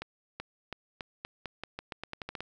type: accelerating click train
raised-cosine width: 0.3 ms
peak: -21 dBFS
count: 15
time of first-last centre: 0.02-2.406 s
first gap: 380 ms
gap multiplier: 0.86
effects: none